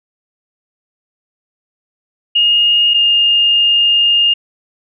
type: tone pair in turn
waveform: sine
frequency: 2849 / 2828 Hz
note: F7 / F7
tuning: +34 / +21 cents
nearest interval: unison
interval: 13 cents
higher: first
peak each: -8 dBFS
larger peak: neither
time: 2.35-2.94 / 2.94-4.34 s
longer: second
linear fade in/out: 10 ms
effects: none